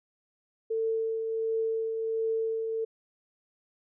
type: tone with tremolo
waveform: sine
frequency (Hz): 447.7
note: A4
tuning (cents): +30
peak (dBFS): -25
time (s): 0.7-2.85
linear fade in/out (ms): 10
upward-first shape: triangle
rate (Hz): 1.4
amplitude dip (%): 40
effects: none